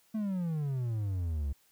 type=exponential sweep; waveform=triangle; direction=down; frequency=223.1 to 67.2 Hz; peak=-28 dBFS; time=0.14-1.53 s; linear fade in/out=10 ms; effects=white hiss -67 dBFS RMS until 1.71 s